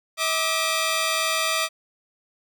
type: tone pair together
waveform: 10% pulse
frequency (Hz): 643 / 1184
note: E5 / D6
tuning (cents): -43 / +14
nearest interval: major seventh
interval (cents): 1057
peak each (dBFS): -16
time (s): 0.17-1.69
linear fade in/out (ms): 50
effects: none